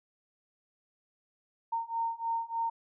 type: beating tone pair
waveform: sine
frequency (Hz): 916 / 919.3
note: A#5 / A#5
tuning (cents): -31 / -24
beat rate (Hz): 3.3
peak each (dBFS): -34 / -33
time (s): 1.72-2.7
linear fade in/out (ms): 10
effects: none